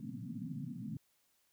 white band-pass noise, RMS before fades -43 dBFS, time 0-0.97 s, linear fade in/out 2 ms, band 110 to 270 Hz, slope 96 dB/octave, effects white hiss -75 dBFS RMS until 1.52 s

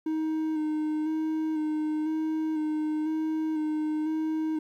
triangle tone with vibrato, 311.1 Hz, D#4, in tune, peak -24 dBFS, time 0.06-4.59 s, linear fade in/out 5 ms, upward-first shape square, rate 1 Hz, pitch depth 20 cents each way, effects 11-bit

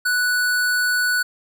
square tone, 1480 Hz, F#6, in tune, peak -18 dBFS, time 0.05-1.23 s, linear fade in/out 10 ms, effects 10-bit

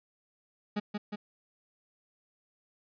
40% pulse tone with echo, 207.7 Hz, G#3, in tune, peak -28 dBFS, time 0.76-0.8 s, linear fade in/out 10 ms, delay 180 ms, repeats 2, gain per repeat -3 dB, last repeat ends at 1.16 s, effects resampled to 11025 Hz

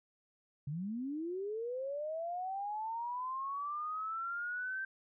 sine linear sweep, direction up, 134.8 to 1568 Hz, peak -36 dBFS, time 0.67-4.85 s, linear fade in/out 5 ms, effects none

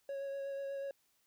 triangle tone with vibrato, 552 Hz, C#5, 7 cents flat, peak -36 dBFS, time 0.09-0.91 s, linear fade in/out 2 ms, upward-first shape sine, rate 8.2 Hz, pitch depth 13 cents each way, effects white hiss -75 dBFS RMS until 1.26 s

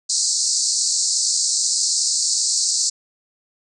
white band-pass noise, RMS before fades -20 dBFS, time 0.09-2.9 s, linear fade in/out 10 ms, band 4200 to 8400 Hz, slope 96 dB/octave, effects none

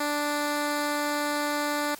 10% pulse tone, 293.7 Hz, D4, in tune, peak -17 dBFS, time 0-1.95 s, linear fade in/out 5 ms, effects white hiss -46 dBFS RMS until 1.99 s + MP3 64 kbps

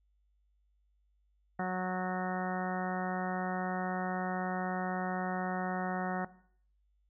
harmonic tone, 183.9 Hz, F#3, 10 cents flat, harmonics 1 / 2 / 3 / 4 / 5 / 6 / 7 / 8 / 9 / 10, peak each -35 / -42 / -43 / -36 / -46 / -46 / -46 / -44 / -54 / -44 dBFS, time 1.59-6.25 s, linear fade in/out 5 ms, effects noise-tail reverb RT60 0.6 s tail -18 dB re dry + added 50 Hz sine -69 dBFS peak until 7.09 s

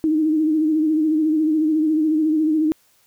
sine tone with vibrato, 311.1 Hz, D#4, in tune, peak -15 dBFS, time 0.04-2.72 s, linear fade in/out 0 ms, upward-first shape sine, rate 14 Hz, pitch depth 52 cents each way, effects white hiss -59 dBFS RMS until 3.06 s

